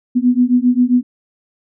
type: beating tone pair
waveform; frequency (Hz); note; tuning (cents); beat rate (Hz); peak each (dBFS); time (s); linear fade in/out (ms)
sine; 243.7 / 251.2; B3 / B3; -23 / +30; 7.5; -13; 0.15-1.03; 20
effects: none